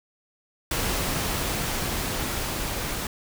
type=noise with level ramp; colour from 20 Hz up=pink; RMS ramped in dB=-26 to -30 dBFS; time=0.71-3.07 s; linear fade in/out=2 ms; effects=none